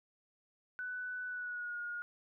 sine tone with pitch glide, 1493 to 1433 Hz, F#6 to F6, +15 to +44 cents, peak -38 dBFS, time 0.79-2.02 s, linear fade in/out 0 ms, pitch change -71 cents, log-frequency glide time 1.26-1.79 s, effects none

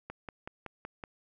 click train, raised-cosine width 0.5 ms, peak -25 dBFS, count 6, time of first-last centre 0.1-1.038 s, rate 5.33 Hz, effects none

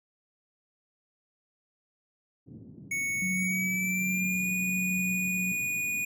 white band-pass noise, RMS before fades -47 dBFS, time 2.46-6.05 s, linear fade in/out 20 ms, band 100 to 260 Hz, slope 24 dB/octave
square tone with pitch glide, 2217 to 2460 Hz, C#7 to D#7, 0 to -20 cents, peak -29 dBFS, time 2.91-6.05 s, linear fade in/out 5 ms, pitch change +180 cents, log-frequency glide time 3.32-4.5 s
sine tone with tremolo, 185 Hz, F#3, in tune, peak -29 dBFS, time 3.22-5.52 s, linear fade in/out 2 ms, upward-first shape triangle, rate 1.3 Hz, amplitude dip 30%
effects none

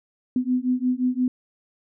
sine beating tone pair, 249.2 / 254.9 Hz, B3 / C4, +16 / -45 cents, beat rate 5.7 Hz, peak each -23 dBFS, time 0.36-1.28 s, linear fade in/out 2 ms, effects none

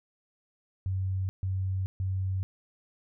sine tone bursts, 94.7 Hz, F#2, 41 cents sharp, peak -27 dBFS, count 3, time 0.86-2.43 s, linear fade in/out 0 ms, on 430 ms, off 140 ms, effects none

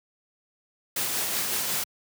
white noise with tremolo, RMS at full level -27 dBFS, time 0.96-1.84 s, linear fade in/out 5 ms, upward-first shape sine, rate 5.4 Hz, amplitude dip 25%, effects high-pass 100 Hz 12 dB/octave

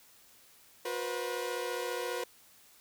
sawtooth tone cluster, 361.2 / 483.3 / 518 Hz, F#4 / B4 / C5, -42 / -38 / -17 cents, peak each -36 / -32 / -36 dBFS, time 0.85-2.24 s, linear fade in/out 5 ms, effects white hiss -60 dBFS RMS until 2.8 s

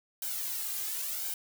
blue noise with flanger, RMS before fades -35 dBFS, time 0.22-1.34 s, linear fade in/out 2 ms, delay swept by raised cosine 1.3 to 2.5 ms, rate 0.95 Hz, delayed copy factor +1, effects none

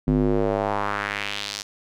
square tone with band-pass filter sweep, 51 Hz, G#1, 31 cents flat, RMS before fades -24 dBFS, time 0.07-1.63 s, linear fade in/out 10 ms, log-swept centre 220 to 5600 Hz, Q 2, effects none

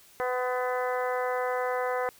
harmonic tone with a mistuned harmonic, 250.8 Hz, B3, 27 cents sharp, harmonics 2 / 3 / 4 / 5 / 6 / 7 / 8, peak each -29 / -33 / -35 / -37 / -39 / -40 / -41 dBFS, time 0.2-2.09 s, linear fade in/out 0 ms, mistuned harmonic 4, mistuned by +16 cents, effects white hiss -56 dBFS RMS until 2.19 s

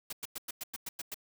white noise bursts, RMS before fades -39 dBFS, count 9, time 0.1-1.144 s, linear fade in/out 5 ms, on 28 ms, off 99 ms, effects none

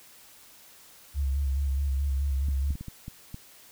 sine tone with vibrato, 69 Hz, C#2, 7 cents flat, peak -24 dBFS, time 1.14-2.76 s, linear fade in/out 50 ms, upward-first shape square, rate 4.7 Hz, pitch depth 41 cents each way
clicks, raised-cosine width 5 ms, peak -25 dBFS, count 7, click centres 2.486 / 2.706 / 2.754 / 2.81 / 2.883 / 3.081 / 3.344 s
effects white hiss -53 dBFS RMS until 3.71 s

